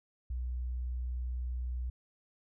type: tone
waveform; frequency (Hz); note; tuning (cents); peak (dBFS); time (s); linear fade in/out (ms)
sine; 61.74; B1; 0; -33; 0.3-1.9; 5
effects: none